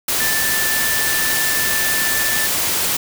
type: tone in noise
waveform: sine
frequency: 1763 Hz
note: A6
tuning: 3 cents sharp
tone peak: -21 dBFS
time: 0.2-2.47 s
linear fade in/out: 5 ms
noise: white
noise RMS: -19 dBFS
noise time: 0.08-2.97 s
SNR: -5 dB
effects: none